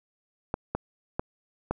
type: clicks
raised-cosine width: 1 ms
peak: -13 dBFS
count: 4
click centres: 0.541 / 0.75 / 1.195 / 1.71 s
effects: none